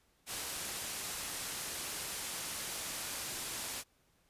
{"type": "low-pass noise", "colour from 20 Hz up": "white", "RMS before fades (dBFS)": -41, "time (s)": [0.26, 3.84], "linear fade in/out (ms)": 50, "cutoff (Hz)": 12000, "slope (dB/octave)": 24, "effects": ["pink hiss -72 dBFS RMS until 4.29 s", "resampled to 32000 Hz"]}